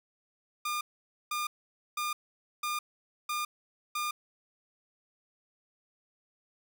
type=tone bursts; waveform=sawtooth; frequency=1209 Hz; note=D6; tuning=50 cents sharp; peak=-27 dBFS; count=6; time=0.65-4.11 s; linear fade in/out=5 ms; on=160 ms; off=500 ms; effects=none

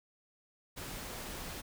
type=noise; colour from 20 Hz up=pink; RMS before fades=-43 dBFS; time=0.76-1.62 s; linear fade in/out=20 ms; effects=none

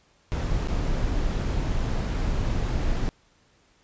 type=noise with dropouts; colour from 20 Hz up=brown; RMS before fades=-25 dBFS; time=0.32-3.09 s; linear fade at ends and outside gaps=0 ms; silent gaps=0.672-0.685 s; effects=pink hiss -62 dBFS RMS until 3.83 s + resampled to 16000 Hz

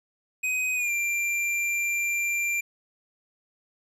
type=tone with pitch glide; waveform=square; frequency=2512 to 2371 Hz; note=D#7 to D7; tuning=+16 to +16 cents; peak=-25 dBFS; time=0.43-2.61 s; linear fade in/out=10 ms; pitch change=-100 cents; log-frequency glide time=0.75-0.91 s; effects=low-pass 12000 Hz 12 dB/octave + 10-bit

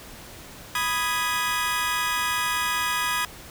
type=chord; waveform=25% pulse; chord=G# minor; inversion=first; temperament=equal; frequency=987.8 / 1244.5 / 1661.2 Hz; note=B5 / D#6 / G#6; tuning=0 / 0 / 0 cents; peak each=-24 dBFS; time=0.75-3.25 s; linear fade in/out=2 ms; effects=pink hiss -43 dBFS RMS until 3.5 s

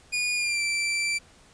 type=tone with pitch glide; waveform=sawtooth; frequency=2446 to 2341 Hz; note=D#7 to D7; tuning=-30 to -6 cents; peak=-21 dBFS; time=0.12-1.19 s; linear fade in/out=20 ms; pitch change=-76 cents; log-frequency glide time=0.35-0.62 s; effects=pink hiss -55 dBFS RMS until 1.53 s + resampled to 22050 Hz

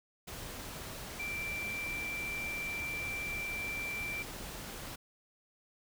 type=tone in noise; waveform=sine; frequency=2349 Hz; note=D7; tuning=in tune; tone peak=-36 dBFS; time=1.19-4.23 s; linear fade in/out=10 ms; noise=pink; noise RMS=-44 dBFS; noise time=0.27-4.96 s; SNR=+5 dB; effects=none

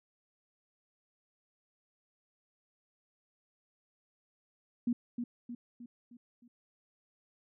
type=tone with echo; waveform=sine; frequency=240 Hz; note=B3; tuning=49 cents flat; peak=-27 dBFS; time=4.87-4.93 s; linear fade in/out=5 ms; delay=310 ms; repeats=5; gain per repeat=-6 dB; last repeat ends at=6.48 s; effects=none

